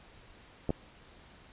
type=clicks; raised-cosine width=2 ms; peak=-17 dBFS; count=2; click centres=0.693 / 0.705 s; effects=pink hiss -56 dBFS RMS until 1.52 s + resampled to 8000 Hz